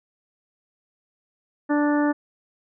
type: harmonic tone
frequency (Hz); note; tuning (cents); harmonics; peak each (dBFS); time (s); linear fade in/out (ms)
293.7; D4; 0; 1 / 2 / 3 / 4 / 5 / 6; -19 / -27 / -29 / -33 / -33 / -33; 1.69-2.13; 20
effects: none